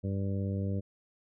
harmonic tone, 98 Hz, G2, in tune, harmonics 1 / 2 / 3 / 4 / 5 / 6, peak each -31 / -35 / -42 / -45 / -43 / -47 dBFS, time 0.03-0.81 s, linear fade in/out 20 ms, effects none

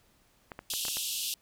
clicks, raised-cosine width 0.5 ms, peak -25 dBFS, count 6, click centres 0.518 / 0.591 / 0.737 / 0.852 / 0.883 / 0.97 s
pink band-pass noise, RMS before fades -34 dBFS, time 0.7-1.34 s, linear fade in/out 2 ms, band 2700 to 15000 Hz, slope 96 dB/octave
effects pink hiss -66 dBFS RMS until 1.41 s

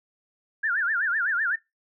sine tone with vibrato, 1581 Hz, G6, 14 cents sharp, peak -22 dBFS, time 0.63-1.56 s, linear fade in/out 10 ms, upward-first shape sine, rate 7.9 Hz, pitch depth 230 cents each way, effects noise-tail reverb RT60 0.2 s tail -22 dB re dry

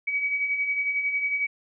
sine beating tone pair, 2261 / 2272 Hz, C#7 / C#7, +34 / +42 cents, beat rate 11 Hz, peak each -33 / -24 dBFS, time 0.07-1.47 s, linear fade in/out 10 ms, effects none

